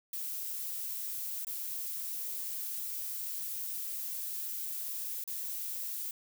violet noise with dropouts, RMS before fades -38 dBFS, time 0.13-6.11 s, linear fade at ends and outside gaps 2 ms, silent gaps 1.448-1.469 / 5.24-5.276 s, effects none

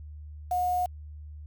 sine tone with quantisation, 722 Hz, F#5, 43 cents flat, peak -24 dBFS, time 0.51-0.86 s, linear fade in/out 5 ms, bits 7, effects added 75 Hz sine -40 dBFS peak until 1.46 s

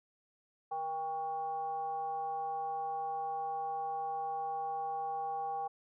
sine tone with frequency modulation, 796 Hz, G5, 26 cents sharp, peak -34 dBFS, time 0.71-5.68 s, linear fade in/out 10 ms, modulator 321 Hz, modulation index 0.5, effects none

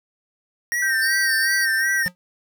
square tone with vibrato, 1864.7 Hz, A#6, in tune, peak -21 dBFS, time 0.72-2.08 s, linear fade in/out 0 ms, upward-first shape sine, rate 2.7 Hz, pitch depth 75 cents each way
sine tone, 1568 Hz, G6, in tune, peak -21 dBFS, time 0.82-2.03 s, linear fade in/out 5 ms
sawtooth tone with tremolo, 4590 Hz, D8, 40 cents flat, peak -21 dBFS, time 1.01-1.66 s, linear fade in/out 20 ms, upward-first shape triangle, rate 10 Hz, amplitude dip 35%
square tone with exponential decay, 179 Hz, F3, 43 cents sharp, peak -25 dBFS, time 2.06-2.15 s, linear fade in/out 0 ms, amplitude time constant 19 ms
effects none

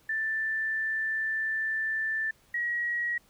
sine tone pair in turn, 1768 / 1904.9 Hz, A6 / A#6, +8 / +37 cents, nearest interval minor second, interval 129 cents, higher second, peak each -27 dBFS, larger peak neither, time 0.09-2.31 / 2.54-3.18 s, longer first, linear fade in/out 5 ms, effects pink hiss -63 dBFS RMS until 3.29 s

